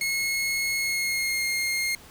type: tone with pitch glide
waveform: sawtooth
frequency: 2172 to 2133 Hz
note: C#7 to C7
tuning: -36 to +33 cents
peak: -21 dBFS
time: 0.01-1.95 s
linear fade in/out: 2 ms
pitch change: -31 cents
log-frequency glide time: 0.77-1.44 s
effects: pink hiss -49 dBFS RMS until 2.1 s